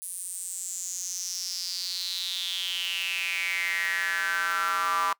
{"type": "tone with high-pass filter sweep", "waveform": "square", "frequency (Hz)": 90.6, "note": "F#2", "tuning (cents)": -36, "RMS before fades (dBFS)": -30, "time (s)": [0.02, 5.13], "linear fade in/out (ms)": 0, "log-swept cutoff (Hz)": [10000, 1100], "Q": 6.8, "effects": ["noise-tail reverb RT60 0.1 s tail -23 dB re dry"]}